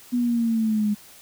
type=linear sweep; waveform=sine; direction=down; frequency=246.3 to 206.1 Hz; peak=-19 dBFS; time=0.12-0.95 s; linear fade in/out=20 ms; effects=white hiss -48 dBFS RMS until 1.21 s